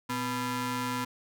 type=ring-modulated tone; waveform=sawtooth; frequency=370 Hz; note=F#4; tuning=in tune; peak=-23 dBFS; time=0.09-1.05 s; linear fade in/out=10 ms; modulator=622 Hz; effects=none